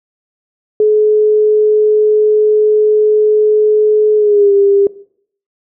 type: tone with pitch glide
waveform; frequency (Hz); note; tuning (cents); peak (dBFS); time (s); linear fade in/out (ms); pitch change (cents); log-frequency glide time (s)
sine; 426.1 to 399.9; G#4 to G4; +44 to +35; -6; 0.8-4.87; 2; -109; 4.16-4.52
effects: noise-tail reverb RT60 0.6 s tail -19 dB re dry